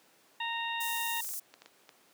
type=harmonic tone; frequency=926 Hz; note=A#5; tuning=12 cents flat; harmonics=1 / 2 / 3 / 4; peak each=-36 / -38 / -38 / -40 dBFS; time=0.4-1.21 s; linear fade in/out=5 ms
type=high-pass noise; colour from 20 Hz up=white; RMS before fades=-38 dBFS; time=0.8-1.4 s; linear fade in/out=10 ms; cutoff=6000 Hz; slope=24 dB/octave
type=clicks; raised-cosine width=0.2 ms; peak=-32 dBFS; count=10; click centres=0.89 / 0.972 / 1.17 / 1.247 / 1.29 / 1.338 / 1.54 / 1.62 / 1.66 / 1.892 s
effects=pink hiss -63 dBFS RMS until 2.13 s + high-pass 300 Hz 12 dB/octave